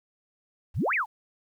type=exponential two-way sweep; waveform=sine; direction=up then down; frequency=56.7 to 2637 to 767 Hz; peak=-23 dBFS; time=0.74-1.06 s; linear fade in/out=50 ms; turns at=0.94 s; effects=10-bit